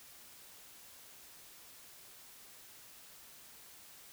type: silence
effects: white hiss -56 dBFS RMS until 4.12 s